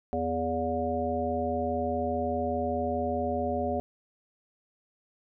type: harmonic tone with a mistuned harmonic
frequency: 82.41 Hz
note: E2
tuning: in tune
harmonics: 1 / 3 / 5 / 7 / 9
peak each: -36 / -33 / -34 / -32 / -32 dBFS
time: 0.13-3.8 s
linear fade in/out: 0 ms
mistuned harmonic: 9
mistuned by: -59 cents
effects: none